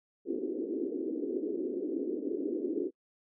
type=band-pass noise; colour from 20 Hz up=pink; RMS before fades=-34 dBFS; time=0.25-2.91 s; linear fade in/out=50 ms; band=280 to 420 Hz; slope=48 dB/octave; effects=noise-tail reverb RT60 0.1 s tail -25 dB re dry